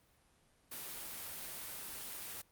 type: noise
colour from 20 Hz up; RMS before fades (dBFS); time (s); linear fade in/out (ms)
white; -45; 0.71-2.42; 10
effects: pink hiss -70 dBFS RMS until 2.51 s + Opus 32 kbps